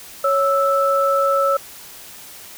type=tone pair together; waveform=sine; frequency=553.7 / 1317 Hz; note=C#5 / E6; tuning=-2 / -2 cents; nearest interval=octave + minor third; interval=1500 cents; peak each=-17 dBFS; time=0.24-1.57 s; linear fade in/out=5 ms; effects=white hiss -39 dBFS RMS until 2.57 s